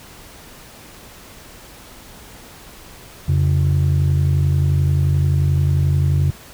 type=tone pair together; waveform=sine; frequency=87.31 / 138.71 Hz; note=F2 / C#3; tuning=0 / +1 cents; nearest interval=minor sixth; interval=801 cents; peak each=-14 dBFS; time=3.28-6.31 s; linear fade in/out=10 ms; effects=tanh soft clip ceiling -10 dBFS + pink hiss -41 dBFS RMS until 6.53 s